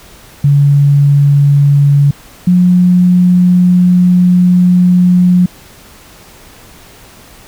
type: tone pair in turn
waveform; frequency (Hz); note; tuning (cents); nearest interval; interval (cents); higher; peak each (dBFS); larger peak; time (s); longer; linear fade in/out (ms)
sine; 142.4 / 179.41; C#3 / F3; +47 / +47; major third; 400; second; -4; neither; 0.44-2.11 / 2.47-5.46; second; 5
effects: pink hiss -38 dBFS RMS until 7.47 s

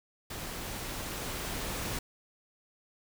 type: noise with level ramp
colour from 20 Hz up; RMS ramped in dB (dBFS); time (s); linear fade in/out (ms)
pink; -40 to -35; 0.3-1.99; 5
effects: none

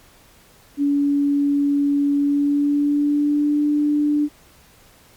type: tone with pitch glide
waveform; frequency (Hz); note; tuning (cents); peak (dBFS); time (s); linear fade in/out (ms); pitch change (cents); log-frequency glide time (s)
sine; 284.9 to 295.1; C#4 to D4; +48 to +8; -15; 0.77-4.29; 50; +60; 2.17-3.65
effects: pink hiss -51 dBFS RMS until 5.16 s + MP3 96 kbps

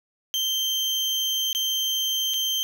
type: tone with dropouts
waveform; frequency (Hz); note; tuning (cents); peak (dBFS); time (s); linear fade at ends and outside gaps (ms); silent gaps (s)
35% pulse; 3136; G7; 0; -21; 0.34-2.63; 0; 1.529-1.549 / 2.337-2.341
effects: none

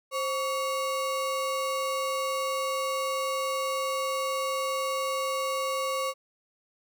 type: ring-modulated tone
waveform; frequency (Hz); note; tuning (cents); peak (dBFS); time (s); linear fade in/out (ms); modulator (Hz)
square; 830.6; G#5; 0; -25; 0.11-6.14; 50; 302
effects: none

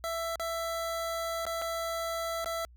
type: tone with dropouts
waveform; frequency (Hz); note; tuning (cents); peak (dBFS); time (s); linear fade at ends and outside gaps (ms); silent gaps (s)
25% pulse; 664; E5; +12; -28; 0.04-2.65; 0; 0.357-0.397 / 1.453-1.466 / 1.616-1.62 / 2.445-2.459
effects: added 60 Hz sine -52 dBFS peak until 2.76 s

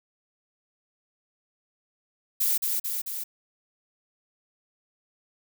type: noise with echo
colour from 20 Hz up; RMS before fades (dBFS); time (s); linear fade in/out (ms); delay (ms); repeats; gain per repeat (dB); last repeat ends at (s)
violet; -24; 2.4-2.58; 10; 220; 3; -3; 3.24
effects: none

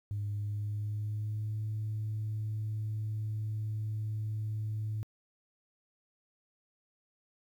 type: tone with pitch glide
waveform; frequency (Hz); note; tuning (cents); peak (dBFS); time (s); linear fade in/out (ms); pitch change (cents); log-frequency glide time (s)
sine; 102.8 to 107.79; G#2 to A2; -17 to -35; -31; 0.11-5.03; 0; +82; 0.29-1.6
effects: tanh soft clip ceiling -29 dBFS + 11-bit

